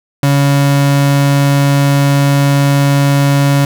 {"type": "tone", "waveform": "35% pulse", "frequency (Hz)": 140.7, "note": "C#3", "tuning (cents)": 26, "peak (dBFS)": -6, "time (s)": [0.23, 3.65], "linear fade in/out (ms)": 2, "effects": []}